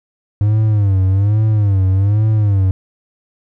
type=tone with vibrato; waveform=triangle; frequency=101.4 Hz; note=G#2; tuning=41 cents flat; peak=-8 dBFS; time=0.41-2.71 s; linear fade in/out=0 ms; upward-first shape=sine; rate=1.2 Hz; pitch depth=130 cents each way; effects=none